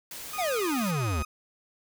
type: noise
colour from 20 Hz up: white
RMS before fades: -40 dBFS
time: 0.11-0.91 s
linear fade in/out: 2 ms
type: tone with pitch glide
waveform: 30% pulse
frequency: 1234 to 1249.1 Hz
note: D#6 to D#6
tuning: -15 to +6 cents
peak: -32 dBFS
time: 0.33-1.25 s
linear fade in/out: 5 ms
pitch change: +21 cents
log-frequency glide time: 0.67-1.03 s
type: exponential sweep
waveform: square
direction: down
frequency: 785 to 69.3 Hz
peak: -27 dBFS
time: 0.38-1.23 s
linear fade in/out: 10 ms
effects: none